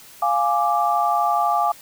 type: chord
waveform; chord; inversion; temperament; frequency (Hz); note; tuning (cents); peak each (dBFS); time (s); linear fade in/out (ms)
sine; D diminished; first; equal; 698.5 / 830.6 / 1174.7; F5 / Ab5 / D6; 0 / 0 / 0; -21; 0.22-1.72; 5
effects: white hiss -45 dBFS RMS until 1.81 s